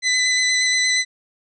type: tone with vibrato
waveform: 20% pulse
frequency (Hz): 2009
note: B6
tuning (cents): +29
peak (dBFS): -11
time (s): 0.02-1.05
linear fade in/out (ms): 50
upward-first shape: square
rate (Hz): 8.5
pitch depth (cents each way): 12
effects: resampled to 24000 Hz

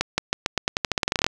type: accelerating click train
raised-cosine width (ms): 0.2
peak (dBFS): -3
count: 18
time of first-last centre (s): 0.01-1.265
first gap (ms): 170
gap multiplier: 0.88
effects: none

